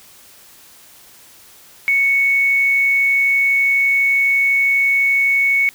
sine tone with quantisation, 2217 Hz, C#7, in tune, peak -12 dBFS, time 1.88-5.69 s, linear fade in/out 0 ms, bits 6, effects white hiss -45 dBFS RMS until 5.74 s

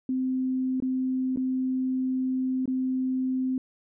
sine tone with dropouts, 258.8 Hz, C4, 19 cents flat, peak -24 dBFS, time 0.09-3.58 s, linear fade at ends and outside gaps 2 ms, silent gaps 0.802-0.823 / 1.361-1.372 / 2.657-2.677 s, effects none

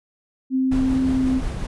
sine tone with pitch glide, 261.6 to 259.3 Hz, C4 to C4, 0 to -15 cents, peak -17 dBFS, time 0.5-1.42 s, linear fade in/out 50 ms, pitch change -15 cents, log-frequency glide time 1.1-1.3 s
brown noise with tremolo, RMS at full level -26 dBFS, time 0.71-1.67 s, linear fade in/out 10 ms, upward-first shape sine, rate 5.6 Hz, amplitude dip 25%
effects resampled to 24000 Hz

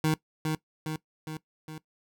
25% pulse tone with echo, 156.2 Hz, D#3, 7 cents sharp, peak -19 dBFS, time 0.04-0.14 s, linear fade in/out 2 ms, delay 410 ms, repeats 4, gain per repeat -4 dB, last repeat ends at 1.78 s, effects noise-tail reverb RT60 0.1 s tail -19 dB re dry

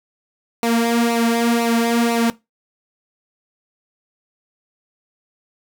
sawtooth tone with flanger, 233.1 Hz, A#3, in tune, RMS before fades -17 dBFS, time 0.63-2.3 s, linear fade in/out 0 ms, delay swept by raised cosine 0.6 to 3.6 ms, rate 2 Hz, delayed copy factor -0.7, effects noise-tail reverb RT60 0.2 s tail -19 dB re dry

